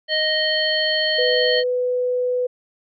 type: harmonic tone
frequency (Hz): 622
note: D#5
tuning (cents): -1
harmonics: 1 / 3 / 5 / 7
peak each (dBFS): -23 / -23 / -23 / -23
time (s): 0.08-1.64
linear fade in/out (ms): 50
type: tone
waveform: sine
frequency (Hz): 497.6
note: B4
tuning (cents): +13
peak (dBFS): -18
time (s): 1.18-2.47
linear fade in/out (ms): 10
effects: none